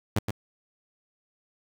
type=tone with echo; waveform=sawtooth; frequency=103.8 Hz; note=G#2; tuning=in tune; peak=-18 dBFS; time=0.16-0.19 s; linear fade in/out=5 ms; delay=120 ms; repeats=1; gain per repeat=-5 dB; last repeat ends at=0.31 s; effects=8-bit